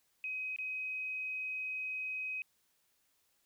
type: tone with dropouts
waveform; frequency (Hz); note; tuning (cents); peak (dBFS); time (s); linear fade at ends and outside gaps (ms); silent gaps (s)
sine; 2526; D#7; +26; -36; 0.24-2.42; 1; 0.562-0.586
effects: white hiss -75 dBFS RMS until 3.45 s